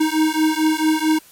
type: beating tone pair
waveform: square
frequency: 311.1 / 315.6 Hz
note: D#4 / D#4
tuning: 0 / +25 cents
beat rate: 4.5 Hz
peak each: -19 / -19 dBFS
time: 0-1.19 s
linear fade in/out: 10 ms
effects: white hiss -48 dBFS RMS until 1.31 s + MP3 64 kbps